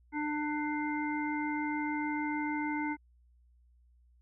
harmonic tone, 298.9 Hz, D4, 31 cents sharp, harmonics 1 / 3 / 5 / 7, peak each -33 / -37 / -43 / -39 dBFS, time 0.12-2.97 s, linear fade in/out 50 ms, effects added 60 Hz sine -61 dBFS peak until 4.21 s

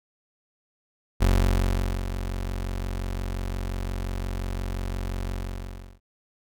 30% pulse tone with ADSR envelope, 45.71 Hz, F#1, 20 cents flat, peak -14 dBFS, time 1.2-6 s, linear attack 24 ms, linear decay 810 ms, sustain -11 dB, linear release 690 ms, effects none

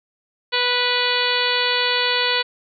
harmonic tone, 492 Hz, B4, 7 cents flat, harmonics 1 / 2 / 3 / 4 / 5 / 6 / 7 / 8 / 9, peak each -26 / -26 / -26 / -26 / -26 / -26 / -26 / -26 / -26 dBFS, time 0.52-2.43 s, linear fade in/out 20 ms, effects none

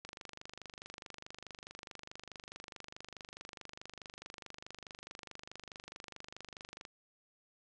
click train, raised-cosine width 0.2 ms, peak -29 dBFS, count 169, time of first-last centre 0.05-6.852 s, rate 24.7 Hz, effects resampled to 22050 Hz

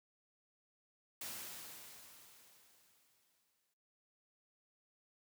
white noise with exponential decay, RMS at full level -44 dBFS, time 1.21-3.74 s, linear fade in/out 5 ms, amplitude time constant 550 ms, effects noise-tail reverb RT60 0.4 s tail -19 dB re dry + high-pass 80 Hz 12 dB/octave

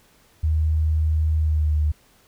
sine tone with pitch glide, 78.2 to 75.8 Hz, D#2 to D#2, +9 to -45 cents, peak -17 dBFS, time 0.43-1.92 s, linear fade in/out 10 ms, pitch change -54 cents, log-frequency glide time 1.39-1.73 s, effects pink hiss -57 dBFS RMS until 2.27 s

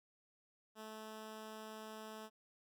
10% pulse tone, 217.7 Hz, A3, 18 cents flat, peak -40 dBFS, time 0.75-2.3 s, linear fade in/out 50 ms, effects none

